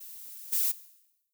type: noise with level steps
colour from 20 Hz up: violet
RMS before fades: -45 / -27 dBFS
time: 0-0.72 s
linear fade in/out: 10 ms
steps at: 0.52 s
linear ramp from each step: 10 ms
effects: noise-tail reverb RT60 0.9 s tail -17 dB re dry